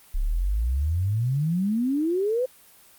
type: exponential sweep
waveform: sine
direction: up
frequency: 32.06 to 523.3 Hz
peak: -21 dBFS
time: 0.14-2.46 s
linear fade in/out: 10 ms
effects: white hiss -53 dBFS RMS until 2.98 s + Opus 32 kbps